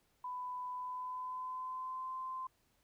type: tone with pitch glide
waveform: sine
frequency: 998 to 1036.8 Hz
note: B5 to C6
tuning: +18 to -16 cents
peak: -39 dBFS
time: 0.24-2.47 s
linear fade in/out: 5 ms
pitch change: +66 cents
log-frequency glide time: 0.72-2.15 s
effects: pink hiss -75 dBFS RMS until 2.83 s